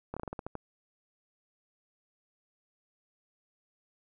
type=slowing click train; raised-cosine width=1 ms; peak=-23 dBFS; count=9; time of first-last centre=0.14-0.553 s; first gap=26 ms; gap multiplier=1.19; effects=none